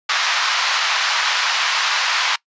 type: band-pass noise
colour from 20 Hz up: pink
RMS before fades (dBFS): -19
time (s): 0.09-2.36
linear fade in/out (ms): 5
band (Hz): 980 to 5500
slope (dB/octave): 24
effects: noise-tail reverb RT60 0.1 s tail -22 dB re dry + resampled to 16000 Hz